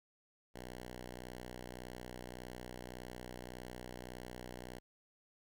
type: tone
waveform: 5% pulse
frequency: 61.74 Hz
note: B1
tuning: in tune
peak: -35 dBFS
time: 0.54-4.8 s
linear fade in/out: 20 ms
effects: none